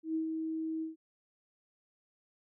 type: tone with ADSR envelope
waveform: sine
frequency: 320 Hz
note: D#4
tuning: 49 cents sharp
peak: -29 dBFS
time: 0.03-0.96 s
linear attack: 120 ms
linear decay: 110 ms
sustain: -4 dB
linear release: 140 ms
effects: none